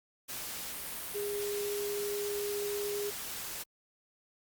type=tone in noise; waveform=sine; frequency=410 Hz; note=G#4; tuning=22 cents flat; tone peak=-33 dBFS; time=1.14-3.11 s; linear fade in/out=20 ms; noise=white; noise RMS=-40 dBFS; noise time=0.28-3.64 s; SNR=+4 dB; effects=Opus 48 kbps